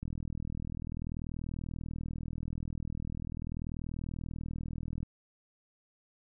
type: click train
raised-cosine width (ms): 5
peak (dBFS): -26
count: 203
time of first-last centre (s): 0.03-5.03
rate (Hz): 40.4
effects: none